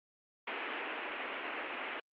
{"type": "band-pass noise", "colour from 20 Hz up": "white", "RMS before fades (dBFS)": -40, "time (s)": [0.47, 2], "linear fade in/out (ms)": 5, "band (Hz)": [250, 2800], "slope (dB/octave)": 48, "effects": ["Opus 48 kbps"]}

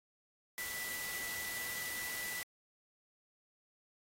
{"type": "tone in noise", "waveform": "sine", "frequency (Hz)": 1975.5, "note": "B6", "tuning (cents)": 0, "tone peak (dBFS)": -42, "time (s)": [0.58, 2.43], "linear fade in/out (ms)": 0, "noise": "white", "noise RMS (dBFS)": -43, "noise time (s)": [0.58, 2.43], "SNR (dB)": -2, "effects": ["AAC 48 kbps"]}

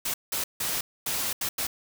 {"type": "noise bursts at uneven times", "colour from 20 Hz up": "white", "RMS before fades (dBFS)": -29, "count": 6, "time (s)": [[0.05, 0.14], [0.32, 0.44], [0.6, 0.81], [1.06, 1.33], [1.41, 1.49], [1.58, 1.67]], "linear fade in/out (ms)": 5, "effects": []}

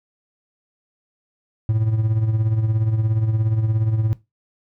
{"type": "tone with tremolo", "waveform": "triangle", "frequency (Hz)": 110, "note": "A2", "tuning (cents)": 0, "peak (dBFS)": -12, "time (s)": [1.69, 4.13], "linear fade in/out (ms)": 0, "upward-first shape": "triangle", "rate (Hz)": 17, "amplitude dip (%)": 65, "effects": ["noise-tail reverb RT60 0.2 s tail -17 dB re dry"]}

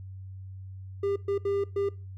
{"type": "tone bursts at uneven times", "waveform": "triangle", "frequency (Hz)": 399.3, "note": "G4", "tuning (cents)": 32, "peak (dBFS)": -23, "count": 4, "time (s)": [[1.03, 1.16], [1.28, 1.38], [1.45, 1.64], [1.76, 1.89]], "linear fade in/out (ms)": 5, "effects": ["noise-tail reverb RT60 0.3 s tail -20 dB re dry", "added 95 Hz sine -39 dBFS peak until 2.17 s"]}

